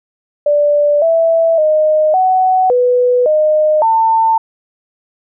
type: tone with pitch steps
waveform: sine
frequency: 586 / 659 / 617 / 747 / 494.4 / 614 / 897 Hz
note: D5 / E5 / D#5 / F#5 / B4 / D#5 / A5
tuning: -4 / -1 / -15 / +16 / +2 / -23 / +33 cents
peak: -8 dBFS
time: 0.46-4.38 s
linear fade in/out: 5 ms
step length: 560 ms
effects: none